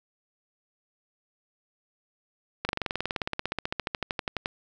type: slowing click train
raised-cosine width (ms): 0.3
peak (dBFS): -12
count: 30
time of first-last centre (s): 2.65-4.459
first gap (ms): 40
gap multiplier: 1.03
effects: none